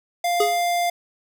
square tone, 698.5 Hz, F5, in tune, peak -20 dBFS, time 0.24-0.9 s, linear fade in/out 5 ms
square tone with exponential decay, 415.3 Hz, G#4, in tune, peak -16 dBFS, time 0.4-0.64 s, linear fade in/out 5 ms, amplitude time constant 51 ms
effects none

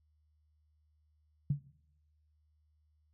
sine tone with exponential decay, 143 Hz, D3, 46 cents flat, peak -24 dBFS, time 1.5-1.67 s, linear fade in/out 5 ms, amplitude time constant 35 ms, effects noise-tail reverb RT60 0.8 s tail -19 dB re dry + added 76 Hz sine -69 dBFS peak until 3.13 s

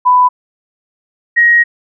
sine tone pair in turn, 996 / 1886.7 Hz, B5 / A#6, +14 / +20 cents, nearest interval major seventh, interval 1106 cents, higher second, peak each -5 dBFS, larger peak neither, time 0.05-0.29 / 1.36-1.64 s, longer second, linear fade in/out 20 ms, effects none

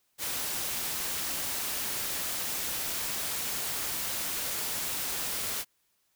white noise, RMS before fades -33 dBFS, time 0.18-5.65 s, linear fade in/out 50 ms, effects white hiss -73 dBFS RMS until 6.15 s

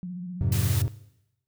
sine tone with vibrato, 179.1 Hz, F3, 44 cents sharp, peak -31 dBFS, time 0.03-0.7 s, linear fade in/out 0 ms, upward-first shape square, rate 15 Hz, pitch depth 31 cents each way
triangle chord, F minor, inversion none, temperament equal, 87.31 / 103.83 / 130.81 Hz, F2 / Ab2 / C3, 0 / 0 / 0 cents, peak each -25 / -24 / -25 dBFS, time 0.41-0.88 s, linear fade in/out 0 ms
white noise, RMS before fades -34 dBFS, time 0.52-0.82 s, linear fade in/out 2 ms
effects noise-tail reverb RT60 0.9 s tail -19 dB re dry

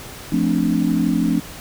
sine chord, D minor seventh, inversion first, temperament equal, 174.61 / 220 / 261.6 / 293.7 Hz, F3 / A3 / C4 / D4, 0 / 0 / 0 / 0 cents, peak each -21 dBFS, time 0.32-1.4 s, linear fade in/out 5 ms, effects pink hiss -36 dBFS RMS until 1.6 s

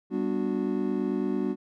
triangle chord, G major seventh, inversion none, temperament just, 196 / 245 / 294 / 367.5 Hz, G3 / B3 / D4 / F#4, 0 / -14 / +2 / -12 cents, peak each -29 dBFS, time 0.1-1.56 s, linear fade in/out 50 ms, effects none

